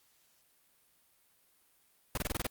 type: noise bursts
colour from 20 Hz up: pink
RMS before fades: -33 dBFS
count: 7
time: 2.15-2.468 s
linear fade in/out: 2 ms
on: 24 ms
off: 25 ms
effects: white hiss -69 dBFS RMS until 2.5 s + Opus 48 kbps